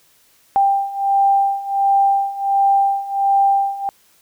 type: beating tone pair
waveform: sine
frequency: 790 / 791.4 Hz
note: G5 / G5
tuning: +13 / +16 cents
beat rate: 1.4 Hz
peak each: -18 / -15 dBFS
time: 0.56-3.89 s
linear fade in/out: 0 ms
effects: white hiss -55 dBFS RMS until 4.21 s